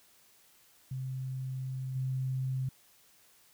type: tone with level steps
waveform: sine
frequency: 130.81 Hz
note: C3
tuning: in tune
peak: -34 / -30 dBFS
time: 0.91-2.69 s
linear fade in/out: 5 ms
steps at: 1.95 s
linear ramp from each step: 10 ms
effects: white hiss -63 dBFS RMS until 3.53 s